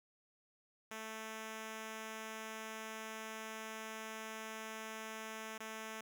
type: tone with dropouts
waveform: 5% pulse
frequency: 220 Hz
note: A3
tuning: in tune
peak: -33 dBFS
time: 0.91-6.01 s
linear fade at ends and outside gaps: 5 ms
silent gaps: 5.58-5.601 s
effects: none